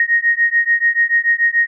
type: beating tone pair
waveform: sine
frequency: 1864.7 / 1871.6 Hz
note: A#6 / A#6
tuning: 0 / +6 cents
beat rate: 6.9 Hz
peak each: -15 dBFS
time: 0-1.67 s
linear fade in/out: 2 ms
effects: none